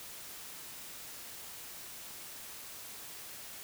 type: silence
effects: white hiss -47 dBFS RMS until 3.63 s